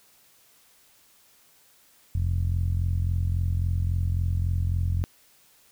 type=tone with low-pass filter; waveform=10% pulse; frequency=43.65 Hz; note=F1; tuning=in tune; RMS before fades=-25 dBFS; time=2.15-5.04 s; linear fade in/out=0 ms; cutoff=93 Hz; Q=2.7; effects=white hiss -59 dBFS RMS until 5.71 s